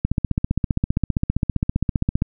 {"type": "click train", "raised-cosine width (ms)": 5, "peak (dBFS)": -6, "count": 34, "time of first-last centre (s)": [0.05, 2.221], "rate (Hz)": 15.2, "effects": []}